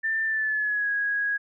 sine tone with pitch glide, 1784 to 1654.9 Hz, A6 to G#6, +23 to -7 cents, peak -23 dBFS, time 0.03-1.38 s, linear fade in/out 20 ms, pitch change -130 cents, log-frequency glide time 0.25-0.9 s, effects none

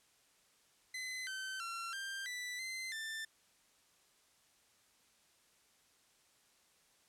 sawtooth tone with pitch steps, 2031 / 1539 / 1362 / 1585 / 1980 / 2065 / 1779 Hz, B6 / G6 / F6 / G6 / B6 / C7 / A6, +48 / -32 / -44 / +19 / +4 / -23 / +19 cents, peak -37 dBFS, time 0.94-3.25 s, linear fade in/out 5 ms, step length 330 ms, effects white hiss -70 dBFS RMS until 7.08 s + low-pass 10000 Hz 12 dB/octave

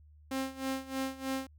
sawtooth tone with tremolo, 265.9 Hz, C4, 28 cents sharp, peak -27 dBFS, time 0.31-1.47 s, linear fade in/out 5 ms, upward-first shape sine, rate 3.2 Hz, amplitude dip 85%, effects added 75 Hz sine -55 dBFS peak until 1.58 s

